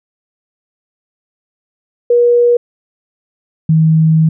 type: tone pair in turn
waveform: sine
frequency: 480.1 / 159.25 Hz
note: B4 / D#3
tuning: -49 / +41 cents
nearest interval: octave + perfect fifth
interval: 1910 cents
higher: first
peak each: -6 dBFS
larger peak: neither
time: 2.1-2.57 / 3.69-4.29 s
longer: second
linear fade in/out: 5 ms
effects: none